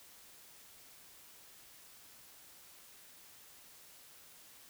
silence, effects white hiss -58 dBFS RMS until 4.69 s

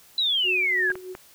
sine exponential sweep, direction down, 4015 to 1600 Hz, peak -20 dBFS, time 0.18-0.92 s, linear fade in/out 2 ms
sine tone with tremolo, 369.1 Hz, F#4, 4 cents flat, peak -28 dBFS, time 0.43-1.16 s, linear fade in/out 50 ms, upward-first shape triangle, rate 3 Hz, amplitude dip 80%
clicks, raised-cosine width 0.5 ms, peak -22 dBFS, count 3, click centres 0.903 / 0.955 / 1.151 s
effects white hiss -53 dBFS RMS until 1.34 s

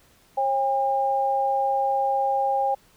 sine tone pair together, 541.4 / 806 Hz, C#5 / G5, -41 / +48 cents, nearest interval perfect fifth, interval 689 cents, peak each -26 / -21 dBFS, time 0.37-2.75 s, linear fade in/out 10 ms, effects pink hiss -58 dBFS RMS until 2.96 s

